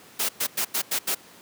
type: noise bursts at uneven times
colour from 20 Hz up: white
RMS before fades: -25 dBFS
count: 6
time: 0.19-0.29 / 0.4-0.47 / 0.57-0.65 / 0.74-0.82 / 0.91-0.99 / 1.07-1.15 s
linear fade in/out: 10 ms
effects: pink hiss -49 dBFS RMS until 1.41 s + high-pass 200 Hz 12 dB/octave